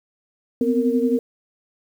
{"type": "tone cluster", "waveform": "sine", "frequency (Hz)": [246.7, 258, 461.9], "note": ["B3", "C4", "A#4"], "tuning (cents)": [-2, -24, -16], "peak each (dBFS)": -21, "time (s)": [0.61, 1.19], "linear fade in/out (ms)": 2, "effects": ["8-bit"]}